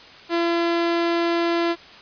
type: tone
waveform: sawtooth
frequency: 339.4 Hz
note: F4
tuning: 49 cents flat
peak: -15 dBFS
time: 0.29-1.76 s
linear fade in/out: 50 ms
effects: white hiss -44 dBFS RMS until 2.01 s + resampled to 11025 Hz